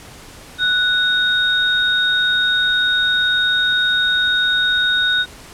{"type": "tone pair together", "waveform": "sine", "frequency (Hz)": [1480, 3729], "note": ["F#6", "A#7"], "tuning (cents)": [0, 0], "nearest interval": "octave + major third", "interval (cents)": 1600, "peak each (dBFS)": [-16, -17], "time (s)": [0.58, 5.26], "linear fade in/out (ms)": 50, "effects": ["pink hiss -39 dBFS RMS until 5.53 s", "low-pass 11000 Hz 12 dB/octave"]}